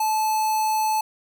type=tone with notch filter; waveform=square; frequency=868 Hz; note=A5; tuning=24 cents flat; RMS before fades=-22 dBFS; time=0-1.01 s; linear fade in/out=5 ms; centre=3100 Hz; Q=1.4; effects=none